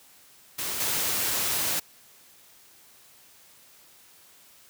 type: noise with level steps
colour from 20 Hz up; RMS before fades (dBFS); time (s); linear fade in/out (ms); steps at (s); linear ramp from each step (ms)
white; -31 / -27; 0.58-1.8; 10; 0.8; 5
effects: white hiss -55 dBFS RMS until 4.69 s + high-pass 60 Hz 12 dB/octave